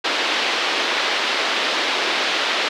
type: band-pass noise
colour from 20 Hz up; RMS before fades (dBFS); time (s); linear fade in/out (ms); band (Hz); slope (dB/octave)
white; -21; 0.04-2.69; 10; 290 to 4000; 24
effects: none